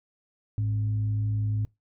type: tone with frequency modulation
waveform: sine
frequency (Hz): 106.1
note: G#2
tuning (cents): +38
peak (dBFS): -24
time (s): 0.58-1.65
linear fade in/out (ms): 0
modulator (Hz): 158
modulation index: 0.24
effects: noise-tail reverb RT60 0.2 s tail -23 dB re dry